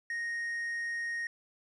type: tone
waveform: triangle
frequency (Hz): 1864.7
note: A#6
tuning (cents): 0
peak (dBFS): -31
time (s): 0.1-1.27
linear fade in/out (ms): 2
effects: resampled to 24000 Hz + 11-bit